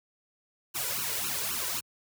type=noise with flanger; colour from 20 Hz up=white; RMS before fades=-32 dBFS; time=0.74-1.81 s; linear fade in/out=20 ms; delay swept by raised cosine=0.71 to 2.11 ms; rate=3.8 Hz; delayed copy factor=+0.95; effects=high-pass 80 Hz 12 dB/octave